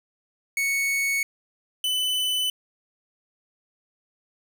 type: tone pair in turn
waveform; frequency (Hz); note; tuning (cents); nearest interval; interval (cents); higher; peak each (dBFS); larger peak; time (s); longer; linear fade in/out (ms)
45% pulse; 2217 / 3006; C#7 / F#7; 0 / +27; perfect fourth; 527; second; -22; neither; 0.57-1.23 / 1.84-2.5; neither; 2
effects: none